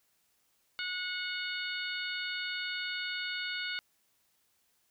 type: harmonic tone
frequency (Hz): 730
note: F#5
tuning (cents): -24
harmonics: 2 / 3 / 4 / 5 / 6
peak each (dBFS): -38 / -40 / -41 / -42 / -43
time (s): 0.79-3.79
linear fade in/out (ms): 0
effects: white hiss -73 dBFS RMS until 4.9 s